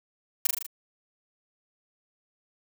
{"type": "noise with echo", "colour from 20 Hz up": "blue", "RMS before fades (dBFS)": -21, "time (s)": [0.45, 0.47], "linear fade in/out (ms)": 5, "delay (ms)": 39, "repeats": 5, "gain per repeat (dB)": -3, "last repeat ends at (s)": 0.665, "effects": []}